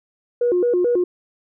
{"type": "tone with vibrato", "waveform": "sine", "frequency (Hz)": 415.3, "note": "G#4", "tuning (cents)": 0, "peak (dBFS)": -14, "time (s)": [0.41, 1.04], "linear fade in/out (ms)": 5, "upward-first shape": "square", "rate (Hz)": 4.6, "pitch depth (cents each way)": 260, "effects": ["tanh soft clip ceiling -10 dBFS"]}